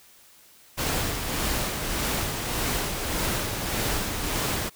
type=noise with tremolo; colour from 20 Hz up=pink; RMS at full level=-26 dBFS; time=0.77-4.7 s; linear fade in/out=20 ms; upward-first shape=sine; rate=1.7 Hz; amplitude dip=40%; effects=white hiss -54 dBFS RMS until 4.75 s